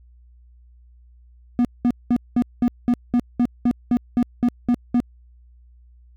triangle tone bursts, 242.8 Hz, B3, 29 cents flat, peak -12 dBFS, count 14, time 1.59-5.002 s, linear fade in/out 0 ms, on 58 ms, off 200 ms, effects added 60 Hz sine -47 dBFS peak until 6.16 s

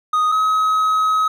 triangle tone pair in turn, 1244.5 / 1273.6 Hz, D#6 / D#6, 0 / +40 cents, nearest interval unison, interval 40 cents, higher second, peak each -12 dBFS, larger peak neither, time 0.13-0.32 / 0.32-1.28 s, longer second, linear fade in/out 5 ms, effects none

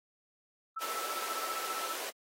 sine tone with tremolo, 1318.5 Hz, E6, in tune, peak -33 dBFS, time 0.76-1.96 s, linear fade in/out 10 ms, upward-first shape triangle, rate 15 Hz, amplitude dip 85%
pink high-pass noise, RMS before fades -40 dBFS, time 0.8-2.11 s, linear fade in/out 20 ms, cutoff 400 Hz, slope 24 dB/octave
effects AAC 48 kbps

